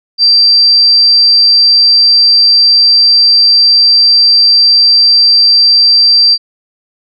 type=tone; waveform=sine; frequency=4699 Hz; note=D8; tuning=in tune; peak=-3 dBFS; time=0.18-6.38 s; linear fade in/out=50 ms; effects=none